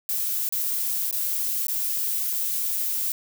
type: noise with dropouts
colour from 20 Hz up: violet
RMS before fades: -26 dBFS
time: 0.09-3.12 s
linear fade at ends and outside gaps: 1 ms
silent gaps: 0.49-0.524 / 1.111-1.127 / 1.669-1.682 s
effects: none